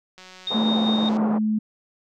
click train, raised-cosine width 0.2 ms, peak -27 dBFS, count 184, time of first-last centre 0.18-1.169 s, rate 185 Hz
sine tone with tremolo, 3697 Hz, A#7, 15 cents flat, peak -24 dBFS, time 0.47-1.09 s, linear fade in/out 2 ms, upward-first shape square, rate 5.1 Hz, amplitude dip 30%
white band-pass noise, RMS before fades -29 dBFS, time 0.5-1.39 s, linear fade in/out 20 ms, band 170 to 960 Hz, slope 24 dB/octave
sine tone with pitch glide, 220 to 215.3 Hz, A3 to A3, 0 to -37 cents, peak -19 dBFS, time 0.54-1.59 s, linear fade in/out 10 ms, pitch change -37 cents, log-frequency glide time 0.65-1.37 s
effects none

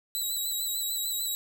10% pulse tone with vibrato, 3921 Hz, B7, 13 cents flat, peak -22 dBFS, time 0.15-1.35 s, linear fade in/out 0 ms, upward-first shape sine, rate 6.7 Hz, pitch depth 43 cents each way, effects none

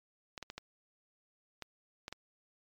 clicks, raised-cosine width 0.2 ms, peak -24 dBFS, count 7, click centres 0.378 / 0.427 / 0.501 / 0.58 / 1.623 / 2.081 / 2.126 s, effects MP3 96 kbps

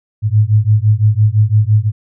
sine beating tone pair, 104 / 109.9 Hz, G#2 / A2, +3 / -2 cents, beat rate 5.9 Hz, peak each -11 dBFS, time 0.22-1.92 s, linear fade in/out 50 ms, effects none

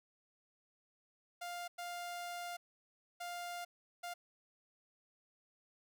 sawtooth tone bursts at uneven times, 701 Hz, F5, 6 cents sharp, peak -38 dBFS, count 4, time 1.41-1.68 / 1.78-2.57 / 3.2-3.65 / 4.03-4.14 s, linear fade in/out 10 ms, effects none

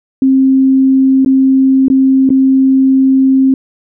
sine tone with dropouts, 265.7 Hz, C4, 27 cents sharp, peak -5 dBFS, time 0.22-3.54 s, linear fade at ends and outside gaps 2 ms, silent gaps 1.248-1.26 / 1.883-1.9 / 2.292-2.303 s, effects none

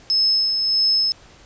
sine tone with tremolo, 5200 Hz, E8, 24 cents flat, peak -14 dBFS, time 0.1-1.12 s, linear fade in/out 0 ms, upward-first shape sine, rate 1.6 Hz, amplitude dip 40%, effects pink hiss -48 dBFS RMS until 1.45 s + resampled to 16000 Hz

